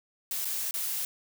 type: noise with dropouts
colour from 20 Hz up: blue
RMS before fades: -32 dBFS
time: 0.31-1.05 s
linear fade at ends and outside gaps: 1 ms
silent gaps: 0.447-0.453 / 0.71-0.74 s
effects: none